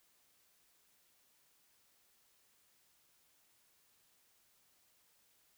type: silence
effects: white hiss -72 dBFS RMS until 5.57 s